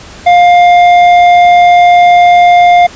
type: tone with hard clipping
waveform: sine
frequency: 705 Hz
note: F5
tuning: 16 cents sharp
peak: -3 dBFS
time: 0.26-2.87 s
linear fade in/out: 10 ms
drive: 8 dB
effects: pink hiss -31 dBFS RMS until 2.95 s + resampled to 16000 Hz